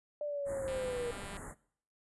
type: linear sweep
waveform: sine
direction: down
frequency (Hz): 595 to 474.1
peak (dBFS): -34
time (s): 0.21-1.11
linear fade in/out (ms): 2
type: band-stop noise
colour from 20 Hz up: pink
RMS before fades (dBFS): -45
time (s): 0.45-1.55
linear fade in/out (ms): 50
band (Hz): 2000 to 7000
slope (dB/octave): 96
type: click train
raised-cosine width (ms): 0.3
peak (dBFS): -32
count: 138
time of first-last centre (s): 0.68-1.368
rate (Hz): 199
effects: noise-tail reverb RT60 0.6 s tail -21 dB re dry + resampled to 24000 Hz